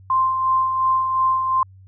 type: tone with tremolo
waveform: sine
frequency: 1046.5 Hz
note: C6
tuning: in tune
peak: -14 dBFS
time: 0.1-1.63 s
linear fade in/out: 2 ms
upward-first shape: sine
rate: 2.8 Hz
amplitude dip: 45%
effects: added 95 Hz sine -43 dBFS peak until 1.87 s